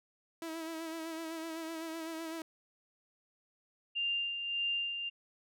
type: tone with vibrato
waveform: sawtooth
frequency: 325.1 Hz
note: E4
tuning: 24 cents flat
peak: -35 dBFS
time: 0.42-2.42 s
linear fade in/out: 2 ms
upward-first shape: sine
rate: 7.9 Hz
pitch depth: 38 cents each way
type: tone with tremolo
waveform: sine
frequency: 2794 Hz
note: F7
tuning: in tune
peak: -30 dBFS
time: 3.95-5.1 s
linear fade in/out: 20 ms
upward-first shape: sine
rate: 1.7 Hz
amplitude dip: 50%
effects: none